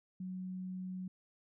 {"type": "tone", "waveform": "sine", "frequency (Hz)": 185, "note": "F#3", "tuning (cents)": 0, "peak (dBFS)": -39, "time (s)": [0.2, 1.08], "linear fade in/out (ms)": 5, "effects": []}